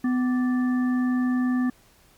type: harmonic tone with a mistuned harmonic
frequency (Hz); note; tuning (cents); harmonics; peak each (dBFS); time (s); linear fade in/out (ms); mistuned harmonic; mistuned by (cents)
251.2; B3; +30; 1 / 3 / 5 / 7; -20 / -40 / -38 / -37; 0.04-1.7; 5; 5; -120
effects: pink hiss -57 dBFS RMS until 2.17 s + MP3 96 kbps